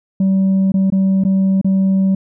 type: tone with dropouts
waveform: sine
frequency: 191.9 Hz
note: G3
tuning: 37 cents flat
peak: -8 dBFS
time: 0.2-2.15 s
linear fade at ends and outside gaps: 5 ms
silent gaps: 0.72-0.74 / 0.902-0.922 / 1.238-1.249 / 1.614-1.645 s
effects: tanh soft clip ceiling -10 dBFS